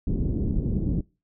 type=low-pass noise; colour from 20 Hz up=pink; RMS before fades=-25 dBFS; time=0.07-1.01 s; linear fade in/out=5 ms; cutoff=330 Hz; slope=24 dB/octave; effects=noise-tail reverb RT60 0.3 s tail -24 dB re dry